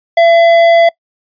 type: tone with tanh clipping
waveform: sine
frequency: 674 Hz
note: E5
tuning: 38 cents sharp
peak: -6 dBFS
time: 0.17-0.89 s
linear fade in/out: 5 ms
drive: 12 dB
effects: noise-tail reverb RT60 0.1 s tail -23 dB re dry + resampled to 11025 Hz